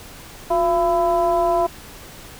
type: tone with frequency modulation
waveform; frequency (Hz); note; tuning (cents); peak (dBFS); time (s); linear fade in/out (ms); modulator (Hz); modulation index
sine; 680; F5; -46; -15; 0.5-1.67; 10; 322; 0.91
effects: pink hiss -40 dBFS RMS until 2.39 s